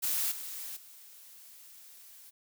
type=noise with level steps; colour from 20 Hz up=blue; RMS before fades=-31 / -41 / -53 dBFS; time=0.02-2.31 s; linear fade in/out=20 ms; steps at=0.31 / 0.76 s; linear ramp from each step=10 ms; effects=none